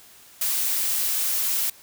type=noise; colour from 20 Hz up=blue; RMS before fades=-24 dBFS; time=0.41-1.7 s; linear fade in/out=5 ms; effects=white hiss -50 dBFS RMS until 1.82 s

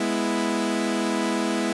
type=chord; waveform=sawtooth; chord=E major; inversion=first; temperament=equal; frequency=207.7 / 246.9 / 329.6 Hz; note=G#3 / B3 / E4; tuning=0 / 0 / 0 cents; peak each=-23 / -24 / -22 dBFS; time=0-1.73 s; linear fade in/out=5 ms; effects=resampled to 24000 Hz

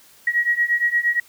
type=beating tone pair; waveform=sine; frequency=1900 / 1908.6 Hz; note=A#6 / A#6; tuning=+33 / +40 cents; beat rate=8.6 Hz; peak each=-21 / -19 dBFS; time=0.27-1.2 s; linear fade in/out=5 ms; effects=white hiss -51 dBFS RMS until 1.28 s

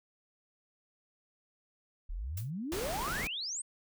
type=exponential sweep; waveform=sine; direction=up; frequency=34.09 to 8720 Hz; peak=-35 dBFS; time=2.09-3.62 s; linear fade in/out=10 ms
type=noise with exponential decay; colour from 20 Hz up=blue; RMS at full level=-39 dBFS; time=2.37-2.51 s; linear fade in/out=5 ms; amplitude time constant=30 ms
type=noise; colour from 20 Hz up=pink; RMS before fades=-38 dBFS; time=2.72-3.27 s; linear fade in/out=0 ms
effects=none

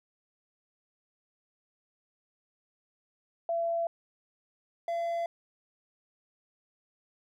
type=tone pair in turn; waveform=sine / triangle; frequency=674 / 679.1 Hz; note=E5 / F5; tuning=+38 / -49 cents; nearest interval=unison; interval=13 cents; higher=second; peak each=-27 dBFS; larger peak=neither; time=3.49-3.87 / 4.88-5.26 s; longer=neither; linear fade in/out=2 ms; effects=none

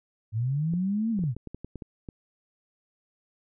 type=linear two-way sweep; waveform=sine; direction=up then down; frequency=103.83 to 232.1 to 103.83 Hz; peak=-24 dBFS; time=0.32-1.35 s; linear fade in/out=50 ms; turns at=1.11 s
type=clicks; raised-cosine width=3 ms; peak=-25 dBFS; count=10; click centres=0.737 / 1.191 / 1.238 / 1.366 / 1.473 / 1.546 / 1.646 / 1.757 / 1.822 / 2.088 s
effects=none

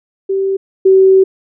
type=tone pair in turn; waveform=sine; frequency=387.7 / 381.7 Hz; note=G4 / G4; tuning=-19 / -46 cents; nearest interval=unison; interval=27 cents; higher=first; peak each=-12 / -4 dBFS; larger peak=second; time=0.29-0.57 / 0.85-1.24 s; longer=second; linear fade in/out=10 ms; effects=none

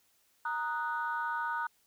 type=chord; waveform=sine; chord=D# minor; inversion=second; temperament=equal; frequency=932.3 / 1244.5 / 1480 Hz; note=A#5 / D#6 / F#6; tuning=0 / 0 / 0 cents; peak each=-34 / -37 / -35 dBFS; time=0.45-1.67 s; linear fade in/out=5 ms; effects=tanh soft clip ceiling -23 dBFS + white hiss -70 dBFS RMS until 1.86 s

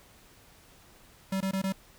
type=tone bursts; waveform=square; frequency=192.1 Hz; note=G3; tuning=35 cents flat; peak=-28 dBFS; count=4; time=1.32-1.724 s; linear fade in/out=5 ms; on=86 ms; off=20 ms; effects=pink hiss -57 dBFS RMS until 1.98 s

